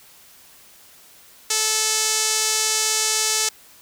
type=tone with band-pass filter; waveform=sawtooth; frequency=436.4 Hz; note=A4; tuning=14 cents flat; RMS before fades=-21 dBFS; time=1.5-3.49 s; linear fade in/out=5 ms; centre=6700 Hz; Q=1.7; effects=white hiss -49 dBFS RMS until 3.81 s